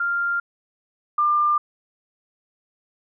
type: tone pair in turn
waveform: sine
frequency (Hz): 1395 / 1196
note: F6 / D6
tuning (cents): -2 / +31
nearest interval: minor third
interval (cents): 267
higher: first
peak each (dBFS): -20 / -16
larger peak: second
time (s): 0-0.4 / 1.18-1.58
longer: neither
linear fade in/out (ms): 5
effects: none